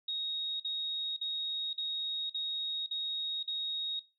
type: tone bursts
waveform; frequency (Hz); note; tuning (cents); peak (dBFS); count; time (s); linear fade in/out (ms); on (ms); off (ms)
sine; 3757; A#7; +13; -32; 7; 0.08-3.996; 5; 520; 46
effects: noise-tail reverb RT60 0.3 s tail -21 dB re dry